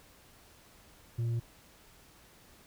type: tone with tanh clipping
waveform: sine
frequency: 116.8 Hz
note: A#2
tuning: 4 cents sharp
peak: -30 dBFS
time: 1.18-1.4 s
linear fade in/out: 10 ms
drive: 4 dB
effects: pink hiss -59 dBFS RMS until 2.66 s